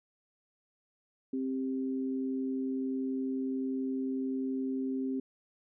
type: tone pair together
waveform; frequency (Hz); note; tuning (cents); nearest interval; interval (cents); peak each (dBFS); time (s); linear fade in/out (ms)
sine; 263.6 / 395; C4 / G4; +13 / +13; perfect fifth; 700; -31 / -39; 1.33-5.2; 5
effects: none